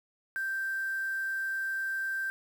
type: tone with quantisation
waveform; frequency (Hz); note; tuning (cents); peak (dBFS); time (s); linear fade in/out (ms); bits
sine; 1568; G6; 0; -30; 0.36-2.3; 0; 8
effects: none